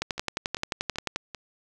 two click trains, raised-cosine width 0.2 ms, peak -19 / -10 dBFS, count 4 / 14, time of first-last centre 0.18-1.347 / 0.02-1.16 s, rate 2.57 / 11.4 Hz, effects none

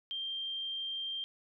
sine tone, 3173 Hz, G7, 20 cents sharp, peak -35 dBFS, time 0.11-1.24 s, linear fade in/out 0 ms, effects none

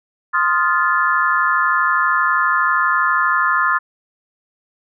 sine chord, F dominant seventh, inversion second, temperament equal with one note detuned, 1046.5 / 1244.5 / 1396.9 / 1736.8 Hz, C6 / Eb6 / F6 / A6, 0 / 0 / 0 / -23 cents, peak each -19 dBFS, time 0.33-3.79 s, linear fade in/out 20 ms, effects none

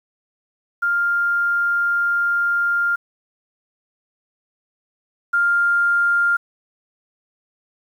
sine tone pair in turn, 1400 / 1400 Hz, F6 / F6, +4 / +4 cents, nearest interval unison, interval 0 cents, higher neither, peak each -16 / -14 dBFS, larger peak second, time 0.82-2.96 / 5.33-6.37 s, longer first, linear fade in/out 10 ms, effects 8-bit

